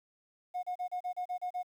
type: tone bursts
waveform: triangle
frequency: 723 Hz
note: F#5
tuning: 40 cents flat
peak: -29 dBFS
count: 9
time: 0.54-1.631 s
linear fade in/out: 20 ms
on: 91 ms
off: 34 ms
effects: tanh soft clip ceiling -29 dBFS + 11-bit